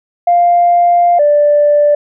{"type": "tone pair in turn", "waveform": "sine", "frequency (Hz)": [698.5, 587.4], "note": ["F5", "D5"], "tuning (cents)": [0, 0], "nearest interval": "minor third", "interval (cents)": 300, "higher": "first", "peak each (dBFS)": -5, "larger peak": "neither", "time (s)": [[0.27, 1.19], [1.19, 1.95]], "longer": "first", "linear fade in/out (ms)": 5, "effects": ["tanh soft clip ceiling -1 dBFS"]}